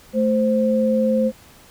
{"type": "tone pair together", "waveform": "sine", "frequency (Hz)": [219.5, 522], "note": ["A3", "C5"], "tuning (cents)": [-4, -4], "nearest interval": "octave + minor third", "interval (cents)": 1500, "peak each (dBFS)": -18, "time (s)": [0.13, 1.32], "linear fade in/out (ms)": 50, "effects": ["pink hiss -48 dBFS RMS until 1.7 s"]}